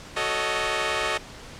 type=chord; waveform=10% pulse; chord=D# half-diminished seventh; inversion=first; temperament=equal with one note detuned; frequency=370 / 440 / 561.1 / 622.3 Hz; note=F#4 / A4 / C#5 / D#5; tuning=0 / 0 / +21 / 0 cents; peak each=-24 / -21 / -23 / -19 dBFS; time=0.16-1.18 s; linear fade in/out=10 ms; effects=pink hiss -42 dBFS RMS until 1.59 s + low-pass 7000 Hz 12 dB/octave